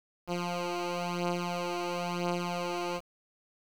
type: beating tone pair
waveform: 10% pulse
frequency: 174.61 / 175.6 Hz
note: F3 / F3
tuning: 0 / +10 cents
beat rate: 0.99 Hz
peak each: -27 / -24 dBFS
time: 0.27-3.01 s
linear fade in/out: 50 ms
effects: low-pass 6000 Hz 12 dB/octave + 8-bit